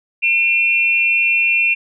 sine tone pair together, 2407 / 2702 Hz, D7 / E7, +42 / +42 cents, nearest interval major second, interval 200 cents, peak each -15 dBFS, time 0.22-1.75 s, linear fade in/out 20 ms, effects none

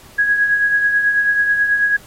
sine tone with tremolo, 1659 Hz, G#6, 2 cents flat, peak -10 dBFS, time 0.18-1.97 s, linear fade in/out 10 ms, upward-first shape triangle, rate 9.2 Hz, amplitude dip 55%, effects pink hiss -44 dBFS RMS until 2.06 s + AAC 48 kbps

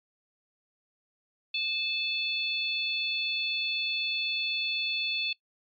harmonic tone, 872 Hz, A5, 16 cents flat, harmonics 3 / 4 / 5, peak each -30 / -32 / -34 dBFS, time 1.54-5.33 s, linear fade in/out 5 ms, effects noise-tail reverb RT60 0.1 s tail -20 dB re dry + MP3 96 kbps

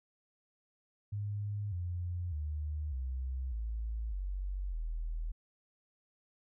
sine tone with pitch steps, 102.9 / 88.04 / 75.33 / 64.45 / 55.14 / 47.18 / 40.37 Hz, G#2 / F2 / D2 / C2 / A1 / F#1 / E1, -16 / +14 / +45 / -26 / +4 / +34 / -35 cents, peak -34 dBFS, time 1.12-5.32 s, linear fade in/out 10 ms, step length 600 ms, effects none

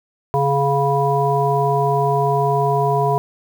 harmonic tone, 139.9 Hz, C#3, 16 cents sharp, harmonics 1 / 3 / 5 / 7, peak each -20 / -20 / -20 / -20 dBFS, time 0.34-3.18 s, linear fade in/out 0 ms, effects 7-bit

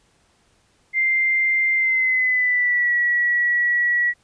sine tone with pitch glide, 2093 to 1930.4 Hz, C7 to B6, 0 to -40 cents, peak -16 dBFS, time 0.93-4.14 s, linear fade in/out 50 ms, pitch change -140 cents, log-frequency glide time 1.75-2.93 s, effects pink hiss -61 dBFS RMS until 4.23 s + resampled to 22050 Hz

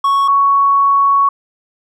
triangle / sine tone pair in turn, 1108.7 / 1114 Hz, C#6 / C#6, 0 / +8 cents, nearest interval unison, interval 8 cents, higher second, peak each -8 dBFS, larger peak neither, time 0.04-0.28 / 0.28-1.29 s, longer second, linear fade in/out 5 ms, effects none

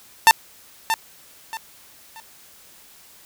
sawtooth tone with echo, 896 Hz, A5, 31 cents sharp, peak -4 dBFS, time 0.27-0.31 s, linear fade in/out 0 ms, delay 630 ms, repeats 3, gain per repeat -10 dB, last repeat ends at 2.2 s, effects white hiss -49 dBFS RMS until 3.25 s

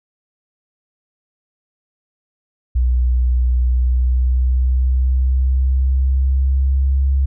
sine tone with pitch glide, 61.74 to 67.72 Hz, B1 to C#2, 0 to -40 cents, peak -12 dBFS, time 2.75-7.26 s, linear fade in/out 10 ms, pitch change +160 cents, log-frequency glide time 3.61-7.1 s, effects none

